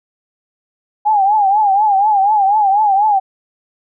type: tone with vibrato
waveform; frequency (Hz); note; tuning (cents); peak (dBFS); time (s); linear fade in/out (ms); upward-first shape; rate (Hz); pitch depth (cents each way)
sine; 817; G#5; -29; -9; 1.05-3.2; 20; triangle; 4.1; 130
effects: none